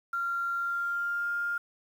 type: tone with pitch glide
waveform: sine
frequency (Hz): 1383 to 1404.7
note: F6 to F6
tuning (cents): -17 to +10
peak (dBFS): -28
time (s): 0.13-1.58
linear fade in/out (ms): 5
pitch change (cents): +27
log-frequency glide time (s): 0.54-1.29
effects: 9-bit